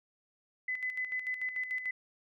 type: tone with tremolo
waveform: sine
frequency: 2014 Hz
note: B6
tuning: 33 cents sharp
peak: -31 dBFS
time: 0.68-1.91 s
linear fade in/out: 5 ms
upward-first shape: square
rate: 6.8 Hz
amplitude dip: 60%
effects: none